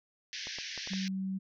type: band-pass noise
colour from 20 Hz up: white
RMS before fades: -41 dBFS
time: 0.33-1.08 s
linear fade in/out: 0 ms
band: 1600 to 6000 Hz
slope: 96 dB/octave
type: clicks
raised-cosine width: 1 ms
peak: -32 dBFS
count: 5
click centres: 0.471 / 0.586 / 0.777 / 0.874 / 0.935 s
type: tone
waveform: sine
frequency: 190.8 Hz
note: G3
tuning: 47 cents flat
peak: -32 dBFS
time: 0.9-1.39 s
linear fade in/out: 20 ms
effects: none